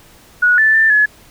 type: tone with pitch steps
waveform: sine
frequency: 1461 / 1756 / 1778 / 1702 Hz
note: F#6 / A6 / A6 / G#6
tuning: -22 / -4 / +18 / +42 cents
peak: -8 dBFS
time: 0.42-1.06 s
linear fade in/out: 10 ms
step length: 160 ms
effects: pink hiss -45 dBFS RMS until 1.3 s